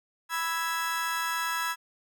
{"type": "chord", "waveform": "35% pulse", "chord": "E major", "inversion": "second", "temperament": "equal", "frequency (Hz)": [987.8, 1318.5, 1661.2], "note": ["B5", "E6", "G#6"], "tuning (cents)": [0, 0, 0], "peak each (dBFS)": -31, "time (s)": [0.29, 1.76], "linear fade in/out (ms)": 50, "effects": []}